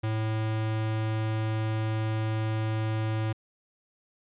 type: tone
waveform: square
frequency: 109.7 Hz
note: A2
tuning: 5 cents flat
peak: -27 dBFS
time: 0.03-3.33 s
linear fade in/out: 10 ms
effects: resampled to 8000 Hz